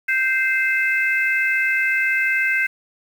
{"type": "harmonic tone", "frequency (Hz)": 521, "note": "C5", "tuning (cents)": -7, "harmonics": [3, 4, 5], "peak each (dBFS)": [-20, -20, -25], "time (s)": [0.08, 2.67], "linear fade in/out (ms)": 10, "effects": ["7-bit"]}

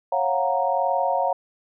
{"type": "chord", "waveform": "sine", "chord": "Gb major seventh", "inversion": "second", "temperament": "equal with one note detuned", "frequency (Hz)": [549.3, 698.5, 740, 932.3], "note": ["Db5", "F5", "Gb5", "Bb5"], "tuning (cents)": [-16, 0, 0, 0], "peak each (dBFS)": -25, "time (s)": [0.12, 1.33], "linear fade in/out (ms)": 5, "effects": []}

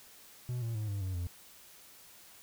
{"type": "tone with pitch steps", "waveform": "triangle", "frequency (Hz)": [123.47, 115.2, 107.49, 100.29, 93.57, 87.31], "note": ["B2", "A#2", "A2", "G2", "F#2", "F2"], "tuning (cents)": [0, -20, -40, 40, 20, 0], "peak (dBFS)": -31, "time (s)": [0.49, 1.27], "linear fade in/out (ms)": 0, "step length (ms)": 130, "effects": ["white hiss -56 dBFS RMS until 2.42 s"]}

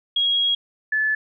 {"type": "tone pair in turn", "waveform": "sine", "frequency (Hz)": [3297, 1732.5], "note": ["G#7", "A6"], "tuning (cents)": [-13, -27], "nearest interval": "major seventh", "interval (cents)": 1114, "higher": "first", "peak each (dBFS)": [-17, -18], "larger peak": "first", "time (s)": [[0.16, 0.55], [0.92, 1.15]], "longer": "first", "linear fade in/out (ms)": 5, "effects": []}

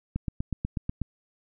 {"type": "click train", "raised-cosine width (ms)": 5, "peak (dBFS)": -16, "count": 8, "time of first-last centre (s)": [0.16, 1.017], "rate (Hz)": 8.17, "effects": []}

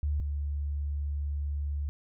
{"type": "tone pair in turn", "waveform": "sine", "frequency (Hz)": [73.42, 72.28], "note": ["D2", "D2"], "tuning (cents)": [0, -27], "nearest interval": "unison", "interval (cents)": 27, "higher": "first", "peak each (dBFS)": [-26, -29], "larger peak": "first", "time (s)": [[0.03, 0.2], [0.2, 1.89]], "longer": "second", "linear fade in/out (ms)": 0, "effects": []}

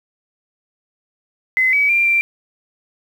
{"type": "tone with pitch steps", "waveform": "sine", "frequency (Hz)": [2042, 2278, 2379, 2359], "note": ["C7", "C#7", "D7", "D7"], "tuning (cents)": [-43, 47, 22, 7], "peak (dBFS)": -12, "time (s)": [1.57, 2.21], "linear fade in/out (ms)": 0, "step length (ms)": 160, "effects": ["7-bit"]}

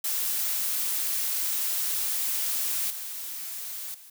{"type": "noise with level steps", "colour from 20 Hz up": "blue", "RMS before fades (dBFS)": [-28, -36, -49], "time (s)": [0.04, 4.1], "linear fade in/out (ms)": 5, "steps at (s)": [2.9, 3.94], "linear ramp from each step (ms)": 5, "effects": []}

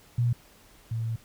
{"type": "tone pair in turn", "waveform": "sine", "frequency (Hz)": [120, 113.63], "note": ["B2", "A#2"], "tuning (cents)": [-49, -44], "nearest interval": "minor second", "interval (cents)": 95, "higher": "first", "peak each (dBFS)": [-21, -27], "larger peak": "first", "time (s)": [[0.18, 0.33], [0.91, 1.16]], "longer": "second", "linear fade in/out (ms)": 5, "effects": ["pink hiss -56 dBFS RMS until 1.24 s"]}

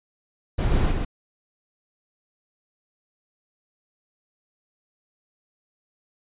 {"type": "noise with echo", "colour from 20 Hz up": "brown", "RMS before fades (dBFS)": -21, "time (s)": [0.58, 0.92], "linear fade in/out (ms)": 10, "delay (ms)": 130, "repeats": 1, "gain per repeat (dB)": -3, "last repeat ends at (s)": 1.05, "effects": ["resampled to 8000 Hz"]}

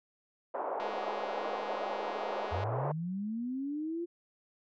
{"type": "band-pass noise", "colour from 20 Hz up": "white", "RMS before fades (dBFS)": -36, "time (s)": [0.54, 2.92], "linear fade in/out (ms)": 5, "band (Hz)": [420, 900], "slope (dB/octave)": 24}
{"type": "click train", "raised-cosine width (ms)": 0.2, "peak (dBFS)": -26, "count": 385, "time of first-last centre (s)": [0.8, 2.637], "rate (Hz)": 209}
{"type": "linear sweep", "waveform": "sine", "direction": "up", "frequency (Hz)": [80.6, 349.2], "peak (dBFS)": -33, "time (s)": [2.51, 4.06], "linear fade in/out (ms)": 20}
{"effects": ["low-pass 3000 Hz 12 dB/octave"]}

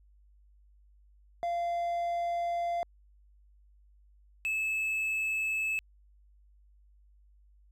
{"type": "tone pair in turn", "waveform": "triangle", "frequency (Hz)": [690, 2605], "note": ["F5", "E7"], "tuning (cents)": [-21, -21], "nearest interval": "octave + major seventh", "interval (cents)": 2300, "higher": "second", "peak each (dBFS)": -27, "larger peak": "neither", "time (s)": [[1.43, 2.83], [4.45, 5.79]], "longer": "first", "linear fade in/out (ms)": 0, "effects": ["added 50 Hz sine -58 dBFS peak until 7.71 s"]}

